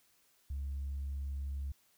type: tone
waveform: sine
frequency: 69.3 Hz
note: C#2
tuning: in tune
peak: -34 dBFS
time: 0.5-1.72 s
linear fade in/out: 5 ms
effects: tanh soft clip ceiling -33 dBFS + white hiss -70 dBFS RMS until 1.97 s